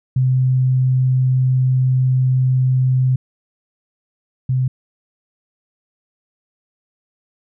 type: tone pair in turn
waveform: sine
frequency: 129 / 129 Hz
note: C3 / C3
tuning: -24 / -24 cents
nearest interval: unison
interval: 0 cents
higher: neither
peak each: -12 / -14 dBFS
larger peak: first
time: 0.16-3.16 / 4.49-4.68 s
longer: first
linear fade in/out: 5 ms
effects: none